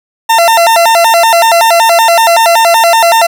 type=tone with vibrato; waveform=40% pulse; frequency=784 Hz; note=G5; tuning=in tune; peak=-3 dBFS; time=0.29-3.27 s; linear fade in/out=10 ms; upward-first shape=square; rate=5.3 Hz; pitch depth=250 cents each way; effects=none